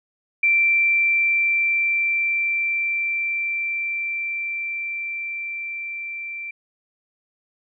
sine tone with level ramp, 2349 Hz, D7, in tune, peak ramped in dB -14 to -29 dBFS, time 0.43-6.51 s, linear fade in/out 5 ms, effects none

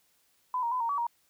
sine tone with pitch steps, 1005 / 937 / 1008 / 926 / 1140 / 942 Hz, B5 / A#5 / B5 / A#5 / C#6 / A#5, +30 / +9 / +35 / -12 / +48 / +18 cents, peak -27 dBFS, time 0.54-1.068 s, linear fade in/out 2 ms, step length 88 ms, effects white hiss -69 dBFS RMS until 1.29 s

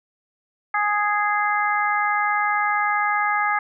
harmonic tone, 415.3 Hz, G#4, in tune, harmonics 2 / 3 / 4 / 5, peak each -23 / -23 / -25 / -26 dBFS, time 0.74-3.59 s, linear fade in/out 5 ms, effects none

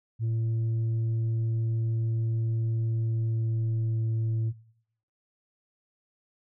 sine tone with pitch glide, 113.3 to 112.19 Hz, A#2 to A2, -49 to +34 cents, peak -22 dBFS, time 0.19-4.53 s, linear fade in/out 50 ms, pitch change -17 cents, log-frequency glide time 2.84-4.08 s, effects noise-tail reverb RT60 0.8 s tail -24 dB re dry + tanh soft clip ceiling -24 dBFS

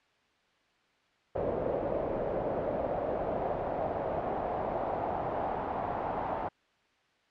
brown noise with band-pass filter sweep, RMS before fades -33 dBFS, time 1.35-6.49 s, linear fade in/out 10 ms, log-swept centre 540 to 820 Hz, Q 3.1, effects white hiss -68 dBFS RMS until 7.3 s + low-pass 3000 Hz 12 dB/octave

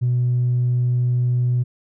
triangle tone with tanh clipping, 123.3 Hz, B2, 2 cents flat, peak -16 dBFS, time 0.01-1.64 s, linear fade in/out 20 ms, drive 5 dB, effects none

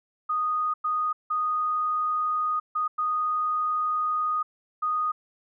sine tone bursts at uneven times, 1239 Hz, D#6, 8 cents flat, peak -23 dBFS, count 6, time 0.29-0.74 / 0.84-1.13 / 1.3-2.6 / 2.75-2.88 / 2.98-4.43 / 4.82-5.12 s, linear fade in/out 10 ms, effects none

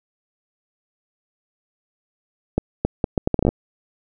accelerating click train, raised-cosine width 2 ms, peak -4 dBFS, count 12, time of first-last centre 2.58-3.49 s, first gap 270 ms, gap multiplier 0.71, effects none

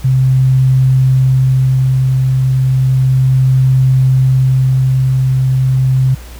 sine tone with tremolo, 130.81 Hz, C3, in tune, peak -6 dBFS, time 0.04-6.15 s, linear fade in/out 10 ms, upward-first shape sine, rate 0.33 Hz, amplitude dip 25%, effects added 60 Hz sine -29 dBFS peak until 6.39 s + pink hiss -37 dBFS RMS until 6.39 s

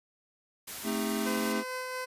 white noise, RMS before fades -40 dBFS, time 0.67-1.53 s, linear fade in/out 10 ms
square chord, A half-diminished seventh, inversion none, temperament equal with one note detuned, 220 / 261.6 / 311.1 / 402.3 Hz, A3 / C4 / Eb4 / G4, 0 / 0 / 0 / +45 cents, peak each -33 / -38 / -38 / -37 dBFS, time 0.83-1.64 s, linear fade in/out 50 ms
15% pulse tone with tremolo, 510 Hz, C5, 44 cents flat, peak -27 dBFS, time 1.25-2.06 s, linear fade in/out 20 ms, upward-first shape sine, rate 4.4 Hz, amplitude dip 25%
effects resampled to 32000 Hz

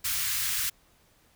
white band-stop noise, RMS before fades -29 dBFS, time 0.04-0.7 s, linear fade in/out 10 ms, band 130 to 1300 Hz, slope 24 dB/octave, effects pink hiss -63 dBFS RMS until 1.35 s

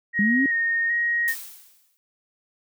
sine tone with vibrato, 1864.7 Hz, A#6, in tune, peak -20 dBFS, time 0.13-1.35 s, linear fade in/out 50 ms, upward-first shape square, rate 1.3 Hz, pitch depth 17 cents each way
sine linear sweep, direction up, 196.3 to 281.9 Hz, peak -19 dBFS, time 0.19-0.46 s, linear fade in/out 2 ms
blue noise with exponential decay, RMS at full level -30 dBFS, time 1.28-1.97 s, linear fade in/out 0 ms, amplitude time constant 150 ms
effects none

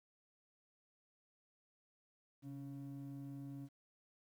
triangle ring-modulated tone, 207.7 Hz, G#3, in tune, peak -40 dBFS, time 2.42-3.69 s, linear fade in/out 50 ms, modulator 72.5 Hz, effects tanh soft clip ceiling -37 dBFS + 12-bit

